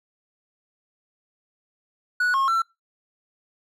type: tone with pitch steps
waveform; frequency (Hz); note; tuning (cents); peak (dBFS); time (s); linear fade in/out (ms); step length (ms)
triangle; 1470 / 1081 / 1345; F#6 / C#6 / E6; -12 / -44 / +34; -17; 2.2-2.62; 5; 140
effects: noise-tail reverb RT60 0.2 s tail -23 dB re dry